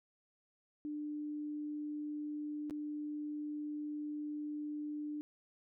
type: tone with dropouts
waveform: sine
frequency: 298.1 Hz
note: D4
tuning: 26 cents sharp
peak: -38 dBFS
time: 0.85-5.21 s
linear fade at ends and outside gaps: 0 ms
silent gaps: 2.698-2.708 s
effects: none